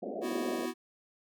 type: band-pass noise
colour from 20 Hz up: white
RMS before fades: -38 dBFS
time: 0.02-0.66 s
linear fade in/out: 10 ms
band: 190 to 710 Hz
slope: 96 dB/octave
type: chord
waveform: square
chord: B suspended fourth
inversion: none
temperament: equal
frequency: 246.9 / 329.6 / 370 Hz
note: B3 / E4 / F#4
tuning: 0 / 0 / 0 cents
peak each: -38 dBFS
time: 0.21-0.74 s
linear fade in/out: 50 ms
effects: none